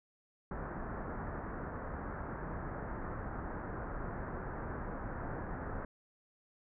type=low-pass noise; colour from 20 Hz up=pink; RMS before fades=-41 dBFS; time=0.51-5.85 s; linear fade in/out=2 ms; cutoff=1700 Hz; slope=48 dB/octave; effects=none